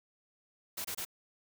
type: noise bursts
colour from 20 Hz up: white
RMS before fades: -38 dBFS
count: 3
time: 0.77-1.051 s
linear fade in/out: 10 ms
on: 77 ms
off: 25 ms
effects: none